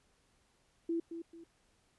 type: tone with echo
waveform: sine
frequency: 333.8 Hz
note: E4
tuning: 22 cents sharp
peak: -31 dBFS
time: 0.89-1 s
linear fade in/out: 5 ms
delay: 220 ms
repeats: 2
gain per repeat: -9 dB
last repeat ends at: 1.44 s
effects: pink hiss -72 dBFS RMS until 1.98 s + resampled to 24000 Hz